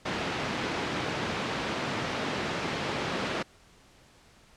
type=band-pass noise; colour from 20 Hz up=pink; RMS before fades=-32 dBFS; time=0.05-3.43 s; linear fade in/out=10 ms; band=150 to 3600 Hz; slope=12 dB/octave; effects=pink hiss -58 dBFS RMS until 4.56 s + low-pass 8000 Hz 12 dB/octave